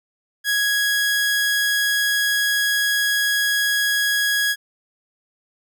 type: tone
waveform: sawtooth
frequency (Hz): 1661.2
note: G#6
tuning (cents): 0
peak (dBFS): -14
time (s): 0.44-4.56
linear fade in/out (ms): 50
effects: none